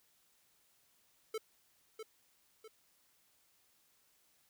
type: tone with echo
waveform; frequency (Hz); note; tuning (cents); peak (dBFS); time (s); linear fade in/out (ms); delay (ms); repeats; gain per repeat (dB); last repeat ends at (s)
square; 440; A4; 0; -37; 1.34-1.38; 5; 650; 2; -7; 2.68
effects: white hiss -72 dBFS RMS until 4.49 s